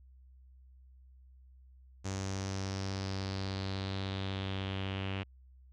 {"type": "tone with low-pass filter sweep", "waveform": "sawtooth", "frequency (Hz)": 96.4, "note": "G2", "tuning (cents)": -28, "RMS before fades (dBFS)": -37, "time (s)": [2.04, 5.24], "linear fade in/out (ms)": 20, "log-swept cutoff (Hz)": [6700, 2800], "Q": 4, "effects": ["added 64 Hz sine -55 dBFS peak until 5.72 s"]}